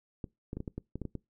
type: clicks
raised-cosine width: 3 ms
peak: -24 dBFS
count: 10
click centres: 0.242 / 0.531 / 0.57 / 0.604 / 0.678 / 0.78 / 0.956 / 1.017 / 1.053 / 1.153 s
effects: noise-tail reverb RT60 0.2 s tail -23 dB re dry